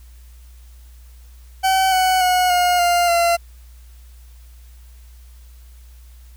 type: tone with pitch steps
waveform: 40% pulse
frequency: 762 / 745.9 / 730.1 / 714.7 / 699.6 / 684.8 Hz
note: G5 / F#5 / F#5 / F5 / F5 / F5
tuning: -49 / +14 / -23 / +40 / +3 / -34 cents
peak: -13 dBFS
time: 1.63-3.37 s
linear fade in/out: 20 ms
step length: 290 ms
effects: added 60 Hz sine -40 dBFS peak until 6.36 s + white hiss -55 dBFS RMS until 6.36 s